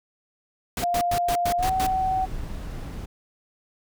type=noise bursts; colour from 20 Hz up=pink; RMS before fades=-29 dBFS; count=7; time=0.77-1.867 s; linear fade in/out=2 ms; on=71 ms; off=100 ms
type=tone with pitch glide; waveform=sine; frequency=700 to 754.6 Hz; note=F5 to F#5; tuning=+4 to +34 cents; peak=-21 dBFS; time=0.82-2.26 s; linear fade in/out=20 ms; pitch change=+130 cents; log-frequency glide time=1.58-1.67 s
type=noise; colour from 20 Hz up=brown; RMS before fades=-33 dBFS; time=1.58-3.06 s; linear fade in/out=10 ms
effects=none